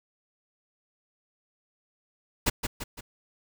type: noise with echo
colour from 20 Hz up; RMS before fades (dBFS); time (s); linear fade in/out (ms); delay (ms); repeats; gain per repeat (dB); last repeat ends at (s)
pink; -23; 2.46-2.5; 10; 170; 3; -6; 3.01
effects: none